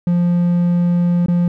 triangle tone with dropouts, 174.61 Hz, F3, in tune, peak -10 dBFS, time 0.07-1.48 s, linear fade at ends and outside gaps 2 ms, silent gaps 1.261-1.283 s, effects none

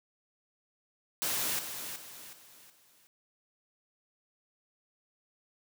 white noise with echo, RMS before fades -32 dBFS, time 1.22-1.59 s, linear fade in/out 0 ms, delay 370 ms, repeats 4, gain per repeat -8 dB, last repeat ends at 3.07 s, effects high-pass 100 Hz 12 dB/octave

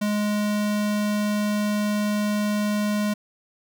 square tone, 208.6 Hz, G#3, 8 cents sharp, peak -22 dBFS, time 0.01-3.14 s, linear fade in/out 10 ms, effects none

